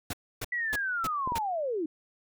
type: noise bursts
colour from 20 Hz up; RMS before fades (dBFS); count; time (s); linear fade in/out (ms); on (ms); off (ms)
pink; -34; 5; 0.1-1.385; 5; 33; 280
type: linear sweep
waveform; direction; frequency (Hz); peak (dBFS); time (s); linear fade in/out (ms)
sine; down; 1975.5 to 293.7; -28; 0.52-1.86; 5
type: clicks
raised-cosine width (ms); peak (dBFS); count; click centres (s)
2; -23; 2; 1.275 / 1.321
effects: none